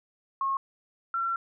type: tone pair in turn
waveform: sine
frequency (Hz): 1085 / 1358.1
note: C#6 / F6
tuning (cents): -37 / -49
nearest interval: major third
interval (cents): 388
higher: second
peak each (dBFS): -25 / -26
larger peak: first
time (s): 0.41-0.57 / 1.14-1.36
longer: second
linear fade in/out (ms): 2
effects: none